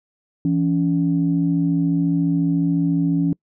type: tone pair together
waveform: sine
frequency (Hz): 167.5 / 281.7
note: E3 / C#4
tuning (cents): +28 / +28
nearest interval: major sixth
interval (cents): 900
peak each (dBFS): -18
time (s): 0.45-3.33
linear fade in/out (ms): 2
effects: noise-tail reverb RT60 0.1 s tail -26 dB re dry + tanh soft clip ceiling -8 dBFS